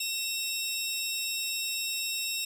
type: tone pair together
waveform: 20% pulse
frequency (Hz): 2696 / 3770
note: E7 / A#7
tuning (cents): +38 / +19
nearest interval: tritone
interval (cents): 581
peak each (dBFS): -28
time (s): 0-2.45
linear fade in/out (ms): 5
effects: none